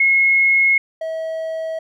sine / triangle tone pair in turn, 2168 / 644.6 Hz, C#7 / E5, -39 / -39 cents, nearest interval octave + major sixth, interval 2100 cents, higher first, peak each -11 / -20 dBFS, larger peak first, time 0-0.78 / 1.01-1.79 s, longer neither, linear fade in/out 5 ms, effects none

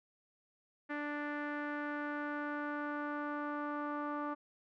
sawtooth tone with low-pass filter sweep, 293.7 Hz, D4, in tune, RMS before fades -39 dBFS, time 0.89-4.35 s, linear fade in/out 20 ms, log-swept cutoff 1800 to 1200 Hz, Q 3.6, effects none

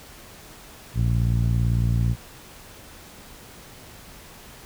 10% pulse tone with low-pass filter, 58 Hz, A#1, 8 cents flat, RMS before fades -21 dBFS, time 0.94-2.16 s, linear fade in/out 50 ms, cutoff 120 Hz, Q 1.7, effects pink hiss -45 dBFS RMS until 4.65 s

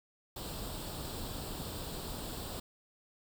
pink noise with comb filter, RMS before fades -41 dBFS, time 0.36-2.6 s, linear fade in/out 5 ms, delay 0.24 ms, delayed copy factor +0.65, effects none

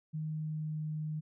sine tone with pitch glide, 155.56 to 154.13 Hz, D#3 to D#3, 0 to -16 cents, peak -34 dBFS, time 0.13-1.21 s, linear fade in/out 20 ms, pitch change -16 cents, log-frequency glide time 0.25-0.82 s, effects none

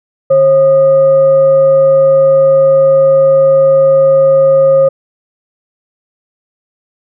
sine tone with frequency modulation, 540 Hz, C#5, 45 cents flat, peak -4 dBFS, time 0.3-4.89 s, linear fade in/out 10 ms, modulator 690 Hz, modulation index 0.23, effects none

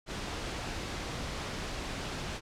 pink noise, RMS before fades -37 dBFS, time 0.06-2.41 s, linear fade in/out 50 ms, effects low-pass 6000 Hz 12 dB/octave

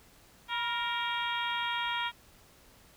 harmonic tone with a mistuned harmonic, 466.2 Hz, A#4, in tune, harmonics 2 / 3 / 4 / 5 / 6 / 7 / 8, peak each -34 / -37 / -39 / -39 / -43 / -37 / -44 dBFS, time 0.48-2.12 s, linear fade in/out 50 ms, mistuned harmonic 2, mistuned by +54 cents, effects pink hiss -59 dBFS RMS until 2.96 s

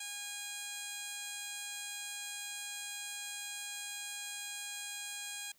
15% pulse tone with band-pass filter, 818 Hz, G#5, 26 cents flat, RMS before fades -43 dBFS, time 0-5.52 s, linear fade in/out 5 ms, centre 6800 Hz, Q 1.2, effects white hiss -68 dBFS RMS until 5.58 s

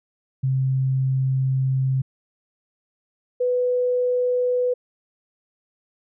sine tone pair in turn, 132.2 / 496.2 Hz, C3 / B4, +18 / +8 cents, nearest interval octave + major seventh, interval 2290 cents, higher second, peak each -18 dBFS, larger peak neither, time 0.43-2.02 / 3.4-4.74 s, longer first, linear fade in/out 10 ms, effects none

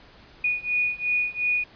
sine beating tone pair, 2461 / 2463.8 Hz, D#7 / D#7, -20 / -18 cents, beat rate 2.8 Hz, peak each -26 / -25 dBFS, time 0.44-1.64 s, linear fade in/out 5 ms, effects pink hiss -51 dBFS RMS until 1.75 s + resampled to 11025 Hz

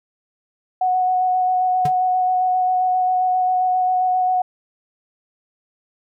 sine tone with vibrato, 737 Hz, F#5, 7 cents flat, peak -15 dBFS, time 0.81-4.42 s, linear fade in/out 5 ms, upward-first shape square, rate 7.5 Hz, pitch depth 10 cents each way
square tone with exponential decay, 145.8 Hz, D3, 12 cents flat, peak -20 dBFS, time 1.85-1.93 s, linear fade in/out 5 ms, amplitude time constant 16 ms
effects none

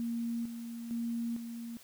sine tone with tremolo, 233.1 Hz, A#3, in tune, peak -32 dBFS, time 0-1.77 s, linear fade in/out 0 ms, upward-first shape square, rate 1.1 Hz, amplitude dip 55%, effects white hiss -57 dBFS RMS until 1.83 s

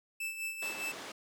45% pulse tone with tremolo, 2637 Hz, E7, in tune, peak -34 dBFS, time 0.2-0.92 s, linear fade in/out 5 ms, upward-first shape sine, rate 4.9 Hz, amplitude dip 60%
pink band-pass noise, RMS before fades -45 dBFS, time 0.62-1.12 s, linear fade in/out 5 ms, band 330 to 6500 Hz, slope 12 dB/octave
effects none

